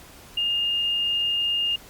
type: tone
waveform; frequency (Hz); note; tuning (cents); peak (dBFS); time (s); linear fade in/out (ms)
sine; 2826; F7; +20; -21; 0.37-1.76; 5
effects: pink hiss -47 dBFS RMS until 1.89 s + Opus 48 kbps